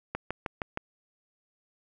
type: click train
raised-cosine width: 0.5 ms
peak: -16 dBFS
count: 5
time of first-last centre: 0.15-0.774 s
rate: 6.41 Hz
effects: none